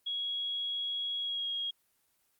sine tone with pitch glide, 3322 to 3278 Hz, G#7 to G#7, 0 to -23 cents, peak -32 dBFS, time 0.06-1.71 s, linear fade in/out 10 ms, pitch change -23 cents, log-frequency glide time 1.2-1.47 s, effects white hiss -73 dBFS RMS until 2.39 s + Opus 24 kbps

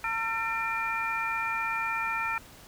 harmonic tone with a mistuned harmonic, 452 Hz, A4, 47 cents sharp, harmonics 2 / 3 / 4 / 5, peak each -34 / -32 / -36 / -32 dBFS, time 0.04-2.38 s, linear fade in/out 2 ms, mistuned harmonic 5, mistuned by +93 cents, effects pink hiss -51 dBFS RMS until 2.67 s

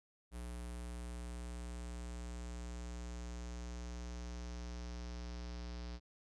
square tone with low-pass filter sweep, 59.9 Hz, A#1, 48 cents sharp, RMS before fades -45 dBFS, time 0.31-6 s, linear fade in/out 50 ms, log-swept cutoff 10000 to 5000 Hz, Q 3.1, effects none

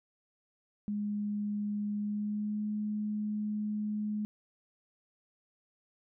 sine tone with pitch glide, 207.1 to 210.8 Hz, G#3 to G#3, -5 to +26 cents, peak -31 dBFS, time 0.88-4.25 s, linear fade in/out 0 ms, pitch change +31 cents, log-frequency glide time 1.97-2.63 s, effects none

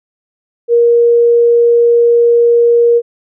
sine tone, 471.7 Hz, A#4, 20 cents sharp, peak -5 dBFS, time 0.68-3.02 s, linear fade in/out 50 ms, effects none

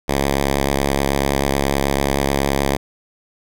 5% pulse tone with vibrato, 69.3 Hz, C#2, in tune, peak -5 dBFS, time 0.08-2.77 s, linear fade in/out 10 ms, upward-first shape sine, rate 6.8 Hz, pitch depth 19 cents each way, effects none

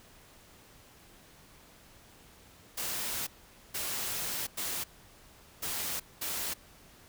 white noise bursts at uneven times, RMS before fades -35 dBFS, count 5, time 2.77-3.27 / 3.74-4.47 / 4.57-4.84 / 5.62-6 / 6.21-6.54 s, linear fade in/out 10 ms, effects pink hiss -57 dBFS RMS until 7.08 s

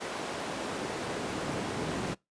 brown noise with high-pass filter sweep, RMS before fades -35 dBFS, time 0-2.15 s, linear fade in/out 20 ms, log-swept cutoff 480 to 200 Hz, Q 0.75, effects noise-tail reverb RT60 0.2 s tail -24 dB re dry + resampled to 22050 Hz

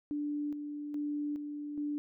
sine tone with tremolo, 293.7 Hz, D4, in tune, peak -32 dBFS, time 0.11-1.98 s, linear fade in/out 0 ms, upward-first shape square, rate 1.2 Hz, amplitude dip 45%, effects none

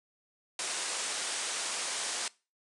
white low-pass noise, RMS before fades -35 dBFS, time 0.59-2.28 s, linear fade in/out 2 ms, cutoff 9700 Hz, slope 96 dB/octave, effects noise-tail reverb RT60 0.3 s tail -22 dB re dry + high-pass 400 Hz 12 dB/octave

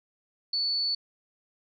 sine tone, 4460 Hz, C#8, 10 cents sharp, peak -25 dBFS, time 0.53-0.95 s, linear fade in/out 5 ms, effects none

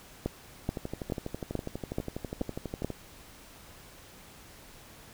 two click trains, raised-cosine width 2 ms, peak -16 / -21 dBFS, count 7 / 28, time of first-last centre 0.26-2.846 / 0.69-2.903 s, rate 2.32 / 12.2 Hz, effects pink hiss -52 dBFS RMS until 5.13 s

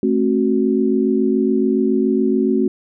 sine chord, F# diminished, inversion first, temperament equal with one note detuned, 220 / 267.1 / 370 Hz, A3 / C4 / F#4, 0 / +36 / 0 cents, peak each -18 dBFS, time 0.03-2.68 s, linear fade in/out 2 ms, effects none

